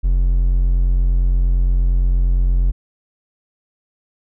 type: tone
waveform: triangle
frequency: 44.33 Hz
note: F1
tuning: 27 cents sharp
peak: -10 dBFS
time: 0.03-2.72 s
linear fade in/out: 20 ms
effects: none